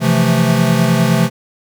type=chord; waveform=square; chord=F major seventh; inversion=second; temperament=equal; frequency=130.81 / 164.81 / 174.61 / 220 Hz; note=C3 / E3 / F3 / A3; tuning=0 / 0 / 0 / 0 cents; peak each=-17 dBFS; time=0-1.3 s; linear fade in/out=50 ms; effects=none